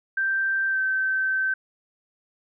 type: tone with pitch glide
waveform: sine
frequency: 1568 to 1544.6 Hz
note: G6 to G6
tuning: 0 to -26 cents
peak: -21 dBFS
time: 0.17-1.54 s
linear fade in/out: 5 ms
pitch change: -26 cents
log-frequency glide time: 0.69-0.79 s
effects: none